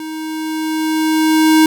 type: tone with level ramp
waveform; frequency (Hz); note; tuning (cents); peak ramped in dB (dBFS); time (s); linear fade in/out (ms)
square; 314.7; D#4; +20; -25 to -7; 0-1.66; 2
effects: none